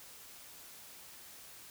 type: silence
effects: white hiss -53 dBFS RMS until 1.7 s